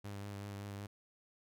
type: tone with vibrato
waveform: sawtooth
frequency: 100.8 Hz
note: G2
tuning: 49 cents sharp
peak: -39 dBFS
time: 0.04-0.87 s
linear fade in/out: 10 ms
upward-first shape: triangle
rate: 5.3 Hz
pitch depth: 26 cents each way
effects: none